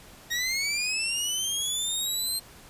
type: linear sweep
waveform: 20% pulse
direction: up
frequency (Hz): 1864.7 to 4186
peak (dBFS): -21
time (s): 0.3-2.4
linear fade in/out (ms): 20
effects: pink hiss -50 dBFS RMS until 2.69 s + resampled to 32000 Hz